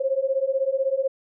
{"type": "beating tone pair", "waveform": "sine", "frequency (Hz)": [527, 543], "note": ["C5", "C#5"], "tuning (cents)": [12, -36], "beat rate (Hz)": 16, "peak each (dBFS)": [-24, -23], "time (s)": [0, 1.08], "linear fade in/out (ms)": 10, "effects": []}